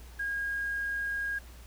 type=tone with quantisation; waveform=sine; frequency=1630 Hz; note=G#6; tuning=33 cents flat; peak=-30 dBFS; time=0.19-1.39 s; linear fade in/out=10 ms; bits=9; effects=added 60 Hz sine -47 dBFS peak until 1.66 s + pink hiss -55 dBFS RMS until 1.66 s